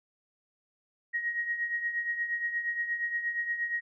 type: tone with tremolo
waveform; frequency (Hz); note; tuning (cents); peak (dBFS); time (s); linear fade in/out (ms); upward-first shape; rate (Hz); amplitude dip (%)
sine; 1886; A#6; +20; -26; 1.13-3.81; 20; triangle; 8.5; 70
effects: none